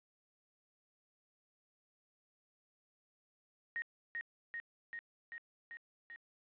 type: tone with echo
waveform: sine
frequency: 1864.7 Hz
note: A#6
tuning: in tune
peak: -36 dBFS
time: 3.76-3.82 s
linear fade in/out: 0 ms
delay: 390 ms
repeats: 6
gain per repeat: -2 dB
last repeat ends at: 6.16 s
effects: resampled to 8000 Hz + 11-bit